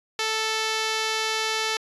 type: tone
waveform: 5% pulse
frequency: 440 Hz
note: A4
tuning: in tune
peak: -12 dBFS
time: 0.19-1.77 s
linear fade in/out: 2 ms
effects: resampled to 24000 Hz